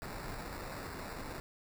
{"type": "noise with sample-and-hold", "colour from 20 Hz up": "pink", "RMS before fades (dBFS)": -43, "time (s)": [0.02, 1.4], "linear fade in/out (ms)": 0, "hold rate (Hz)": 3150, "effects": []}